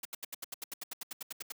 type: noise bursts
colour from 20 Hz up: white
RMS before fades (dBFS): -40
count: 16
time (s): 0.03-1.522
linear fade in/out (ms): 5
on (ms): 22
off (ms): 76
effects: high-pass 200 Hz 12 dB/octave